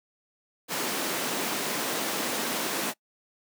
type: high-pass noise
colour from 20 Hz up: pink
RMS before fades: -30 dBFS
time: 0.68-2.94 s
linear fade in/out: 50 ms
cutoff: 210 Hz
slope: 24 dB/octave
effects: noise-tail reverb RT60 0.1 s tail -23 dB re dry